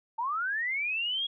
sine linear sweep, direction up, 880 to 3338 Hz, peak -28 dBFS, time 0.18-1.27 s, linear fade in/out 10 ms, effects none

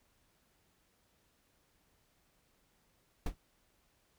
brown noise with exponential decay, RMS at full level -26 dBFS, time 3.26-3.36 s, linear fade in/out 5 ms, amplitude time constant 21 ms, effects pink hiss -73 dBFS RMS until 4.18 s

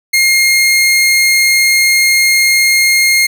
sawtooth tone, 2133 Hz, C7, 33 cents sharp, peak -4 dBFS, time 0.13-3.27 s, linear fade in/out 10 ms, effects none

